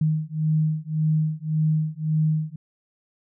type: beating tone pair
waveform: sine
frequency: 154.9 / 156.7 Hz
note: D#3 / D#3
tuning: -7 / +13 cents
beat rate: 1.8 Hz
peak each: -23 dBFS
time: 0.01-2.56 s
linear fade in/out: 5 ms
effects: none